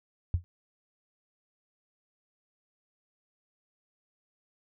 sine tone with exponential decay, 87.31 Hz, F2, in tune, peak -19 dBFS, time 0.34-0.44 s, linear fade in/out 0 ms, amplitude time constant 21 ms, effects none

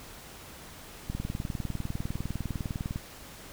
click train, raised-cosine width 5 ms, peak -20 dBFS, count 38, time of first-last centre 1.1-2.959 s, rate 19.9 Hz, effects pink hiss -47 dBFS RMS until 3.52 s

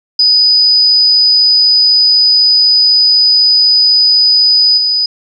sine tone with level steps, 4978 Hz, D#8, in tune, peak -5 / -9 dBFS, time 0.19-5.06 s, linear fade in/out 5 ms, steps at 4.77 s, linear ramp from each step 10 ms, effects none

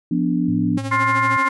sine chord, B diminished, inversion second, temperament equal with one note detuned, 174.61 / 246.9 / 292 Hz, F3 / B3 / D4, 0 / 0 / -10 cents, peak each -21 dBFS, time 0.11-0.78 s, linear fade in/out 5 ms
sine tone with pitch glide, 110 to 114.34 Hz, A2 to A#2, 0 to -33 cents, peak -26 dBFS, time 0.48-1.37 s, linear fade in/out 5 ms, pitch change +67 cents, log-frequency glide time 0.84-1.21 s
sawtooth tone with tremolo, 270.7 Hz, C#4, 41 cents flat, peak -20 dBFS, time 0.77-1.49 s, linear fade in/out 10 ms, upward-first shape sine, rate 13 Hz, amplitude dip 70%
harmonic tone, 352.6 Hz, F4, 17 cents sharp, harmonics 3 / 4 / 5 / 6, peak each -17 / -25 / -28 / -22 dBFS, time 0.91-1.49 s, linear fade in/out 10 ms
effects resampled to 24000 Hz

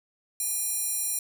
square tone with high-pass filter, 813 Hz, G#5, 37 cents flat, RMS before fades -29 dBFS, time 0.4-1.19 s, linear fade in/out 2 ms, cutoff 9200 Hz, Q 1.7, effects none

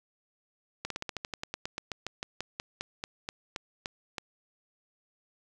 slowing click train, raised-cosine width 0.2 ms, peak -17 dBFS, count 23, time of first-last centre 0.85-4.182 s, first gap 53 ms, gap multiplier 1.09, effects none

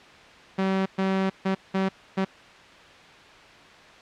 sawtooth tone bursts at uneven times, 191.4 Hz, G3, 41 cents flat, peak -18 dBFS, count 5, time 0.58-0.86 / 0.98-1.3 / 1.45-1.55 / 1.74-1.89 / 2.17-2.25 s, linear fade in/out 10 ms, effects white hiss -48 dBFS RMS until 4.01 s + low-pass 3000 Hz 12 dB/octave

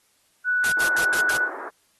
sine tone, 1480 Hz, F#6, in tune, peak -19 dBFS, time 0.44-1.5 s, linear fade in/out 50 ms
white noise bursts, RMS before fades -28 dBFS, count 5, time 0.64-1.37 s, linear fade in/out 0 ms, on 78 ms, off 85 ms
white band-pass noise, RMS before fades -35 dBFS, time 0.77-1.69 s, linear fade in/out 2 ms, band 310 to 1600 Hz, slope 48 dB/octave
effects white hiss -64 dBFS RMS until 1.99 s + AAC 32 kbps

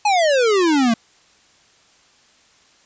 square exponential sweep, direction down, 860 to 220 Hz, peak -14 dBFS, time 0.05-0.94 s, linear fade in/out 5 ms, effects white hiss -54 dBFS RMS until 2.85 s + resampled to 16000 Hz

